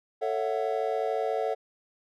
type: chord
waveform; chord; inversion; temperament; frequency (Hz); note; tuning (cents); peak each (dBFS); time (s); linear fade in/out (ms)
triangle; F# minor seventh; first; just; 444 / 555 / 666 / 740; A4 / C#5 / E5 / F#5; +16 / +2 / +18 / 0; -28 / -31 / -31 / -30; 0.21-1.55; 20
effects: none